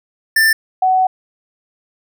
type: tone pair in turn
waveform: square / sine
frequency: 1780 / 748.4 Hz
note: A6 / F#5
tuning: +20 / +20 cents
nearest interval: octave + minor third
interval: 1500 cents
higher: first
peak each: -10 dBFS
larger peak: neither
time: 0.36-0.53 / 0.82-1.07 s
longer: second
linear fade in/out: 5 ms
effects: none